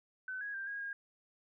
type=tone with pitch steps; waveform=sine; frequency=1517 / 1656 / 1582 / 1639 / 1626 Hz; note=F#6 / G#6 / G6 / G#6 / G#6; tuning=+43 / -5 / +15 / -23 / -37 cents; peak=-38 dBFS; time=0.28-0.93 s; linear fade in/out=2 ms; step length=130 ms; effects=none